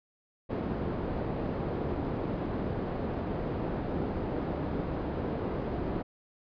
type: low-pass noise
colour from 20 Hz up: white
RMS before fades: -33 dBFS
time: 0.49-6.03 s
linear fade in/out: 20 ms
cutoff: 440 Hz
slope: 12 dB/octave
effects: resampled to 11025 Hz